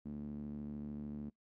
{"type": "tone with band-pass filter", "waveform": "sawtooth", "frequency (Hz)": 73.42, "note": "D2", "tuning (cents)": 0, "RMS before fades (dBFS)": -44, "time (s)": [0.05, 1.3], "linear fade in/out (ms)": 10, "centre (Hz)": 230, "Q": 4.2, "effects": ["noise-tail reverb RT60 0.1 s tail -22 dB re dry"]}